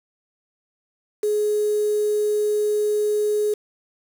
sine tone with quantisation, 420 Hz, G#4, 19 cents sharp, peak -18 dBFS, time 1.23-3.54 s, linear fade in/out 5 ms, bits 6, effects none

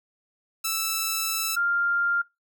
5% pulse / sine tone pair in turn, 1318.5 / 1396.9 Hz, E6 / F6, 0 / 0 cents, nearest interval minor second, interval 100 cents, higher second, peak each -13 / -21 dBFS, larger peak first, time 0.64-1.56 / 1.56-2.22 s, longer first, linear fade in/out 10 ms, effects noise-tail reverb RT60 0.2 s tail -22 dB re dry

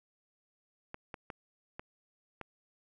clicks, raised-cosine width 0.5 ms, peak -26 dBFS, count 5, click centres 0.944 / 1.142 / 1.302 / 1.795 / 2.413 s, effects none

